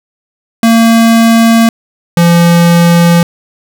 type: tone pair in turn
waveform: square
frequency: 228.3 / 171.03 Hz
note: A#3 / F3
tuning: -36 / -36 cents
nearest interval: perfect fourth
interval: 500 cents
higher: first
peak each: -4 dBFS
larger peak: neither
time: 0.63-1.69 / 2.17-3.23 s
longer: neither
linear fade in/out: 2 ms
effects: none